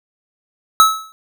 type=tone with exponential decay; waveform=square; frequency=1297 Hz; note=E6; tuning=28 cents flat; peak=-4 dBFS; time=0.8-1.12 s; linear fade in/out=0 ms; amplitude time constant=69 ms; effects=none